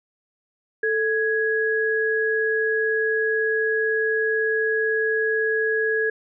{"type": "tone pair together", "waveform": "sine", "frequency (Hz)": [441, 1665], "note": ["A4", "G#6"], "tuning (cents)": [4, 4], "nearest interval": "octave + major seventh", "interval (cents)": 2300, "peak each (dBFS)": -22, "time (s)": [0.83, 6.1], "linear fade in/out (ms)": 5, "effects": []}